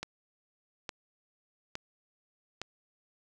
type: click train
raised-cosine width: 0.2 ms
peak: -19 dBFS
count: 4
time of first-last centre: 0.03-2.616 s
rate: 1.16 Hz
effects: none